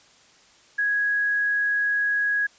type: tone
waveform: sine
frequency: 1661.2 Hz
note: G#6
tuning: in tune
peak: -20 dBFS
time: 0.78-2.47 s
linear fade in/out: 10 ms
effects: white hiss -55 dBFS RMS until 2.58 s + resampled to 16000 Hz